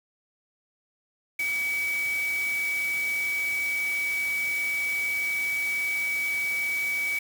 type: tone in noise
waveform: sine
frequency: 2277 Hz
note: C#7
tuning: 46 cents sharp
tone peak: -25 dBFS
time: 1.39-7.19 s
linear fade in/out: 5 ms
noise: white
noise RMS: -39 dBFS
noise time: 1.39-7.19 s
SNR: +11 dB
effects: none